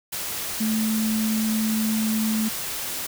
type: tone in noise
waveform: sine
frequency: 218.9 Hz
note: A3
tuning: 9 cents flat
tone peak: -21 dBFS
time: 0.6-2.49 s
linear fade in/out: 10 ms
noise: white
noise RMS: -30 dBFS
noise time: 0.12-3.07 s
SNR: +6 dB
effects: none